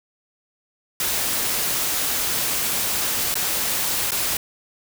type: noise with dropouts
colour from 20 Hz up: white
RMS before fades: -23 dBFS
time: 1-4.37 s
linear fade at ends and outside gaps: 2 ms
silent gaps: 3.342-3.354 / 4.108-4.118 s
effects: none